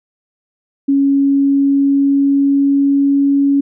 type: tone with pitch glide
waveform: sine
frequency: 277.2 to 279.6 Hz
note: C#4 to C#4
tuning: 0 to +15 cents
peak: -9 dBFS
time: 0.88-3.61 s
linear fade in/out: 10 ms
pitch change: +15 cents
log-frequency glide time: 1.04-3.36 s
effects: none